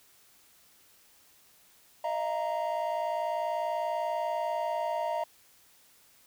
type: chord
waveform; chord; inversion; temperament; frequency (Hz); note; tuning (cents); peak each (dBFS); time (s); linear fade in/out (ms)
triangle; Eb suspended second; none; equal with one note detuned; 622.3 / 682.5 / 932.3; Eb5 / F5 / Bb5; 0 / -40 / 0; -31; 2.04-5.24; 5
effects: tanh soft clip ceiling -18 dBFS + white hiss -61 dBFS RMS until 6.26 s